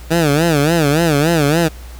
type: tone with vibrato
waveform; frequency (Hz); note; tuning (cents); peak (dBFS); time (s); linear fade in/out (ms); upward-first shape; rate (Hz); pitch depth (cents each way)
15% pulse; 155.56; D#3; 0; -5; 0.1-1.69; 20; sine; 3.5; 170
effects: added 60 Hz sine -31 dBFS peak until 1.99 s + pink hiss -41 dBFS RMS until 1.99 s